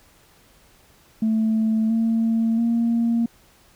sine tone with pitch steps, 220.5 / 226.4 / 232.5 Hz, A3 / A3 / A#3, +4 / +50 / -4 cents, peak -16 dBFS, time 1.22-3.26 s, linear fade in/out 5 ms, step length 680 ms, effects tanh soft clip ceiling -14 dBFS + pink hiss -55 dBFS RMS until 3.75 s

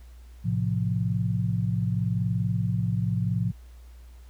sine chord, F major, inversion first, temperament equal, 110 / 130.81 / 174.61 Hz, A2 / C3 / F3, 0 / 0 / 0 cents, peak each -26 / -29 / -28 dBFS, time 0.44-3.52 s, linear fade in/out 20 ms, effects added 60 Hz sine -44 dBFS peak until 4.29 s + pink hiss -61 dBFS RMS until 4.29 s

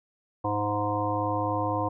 harmonic tone, 103.83 Hz, G#2, in tune, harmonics 1 / 3 / 5 / 7 / 9 / 10, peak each -32 / -32 / -32 / -32 / -32 / -32 dBFS, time 0.44-1.89 s, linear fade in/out 10 ms, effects none

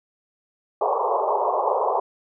white band-pass noise, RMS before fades -22 dBFS, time 0.81-2 s, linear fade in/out 5 ms, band 390 to 1100 Hz, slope 96 dB/octave, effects none

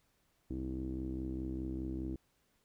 sawtooth tone with low-pass filter, 64.9 Hz, C2, 13 cents flat, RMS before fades -39 dBFS, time 0.5-2.16 s, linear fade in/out 5 ms, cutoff 310 Hz, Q 7.2, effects pink hiss -75 dBFS RMS until 2.64 s

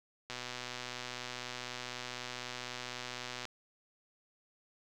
click train, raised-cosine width 0.2 ms, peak -23 dBFS, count 392, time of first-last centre 0.3-3.453 s, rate 124 Hz, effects none

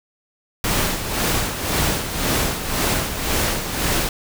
pink noise with tremolo, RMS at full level -19 dBFS, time 0.64-4.09 s, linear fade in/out 2 ms, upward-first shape sine, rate 1.9 Hz, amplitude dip 60%, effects none

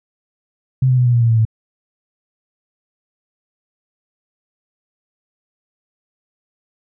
sine tone with pitch steps, 130.4 / 127.42 / 124.51 / 121.67 / 118.89 / 116.17 / 113.52 / 110.93 Hz, C3 / C3 / B2 / B2 / A#2 / A#2 / A#2 / A2, -5 / -45 / +15 / -25 / +35 / -6 / -45 / +15 cents, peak -10 dBFS, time 0.82-1.452 s, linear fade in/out 5 ms, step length 79 ms, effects none

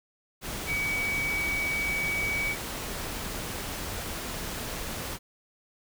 sine tone in noise, 2269 Hz, C#7, 40 cents sharp, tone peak -27 dBFS, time 0.66-2.56 s, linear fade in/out 50 ms, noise pink, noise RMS -35 dBFS, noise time 0.41-5.19 s, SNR +5 dB, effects none

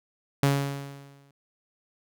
sawtooth tone with exponential decay, 139.8 Hz, C#3, 15 cents sharp, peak -14 dBFS, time 0.43-1.31 s, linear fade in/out 2 ms, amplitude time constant 190 ms, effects none

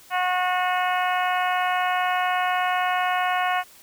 harmonic tone, 364.1 Hz, F#4, 28 cents flat, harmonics 2 / 3 / 4 / 5 / 6 / 7 / 8, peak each -23 / -27 / -29 / -31 / -33 / -34 / -35 dBFS, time 0.1-3.64 s, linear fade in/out 50 ms, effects white hiss -50 dBFS RMS until 3.82 s

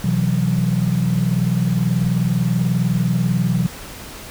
sine chord, B suspended fourth, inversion none, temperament equal with one note detuned, 126.36 / 164.81 / 185 Hz, B2 / E3 / F#3, +40 / 0 / 0 cents, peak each -19 dBFS, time 0.04-3.67 s, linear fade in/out 5 ms, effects tanh soft clip ceiling -7 dBFS + pink hiss -35 dBFS RMS until 4.3 s

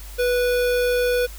square tone with notch filter, 491.5 Hz, B4, 8 cents flat, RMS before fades -20 dBFS, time 0.18-1.27 s, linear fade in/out 20 ms, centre 7300 Hz, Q 1.7, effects added 50 Hz sine -35 dBFS peak until 1.38 s + white hiss -43 dBFS RMS until 1.38 s

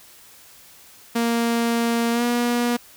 sawtooth tone with pitch glide, 233.1 to 240.3 Hz, A#3 to B3, 0 to -47 cents, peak -15 dBFS, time 1.15-2.77 s, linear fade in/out 10 ms, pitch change +53 cents, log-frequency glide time 2.12-2.23 s, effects white hiss -48 dBFS RMS until 2.96 s

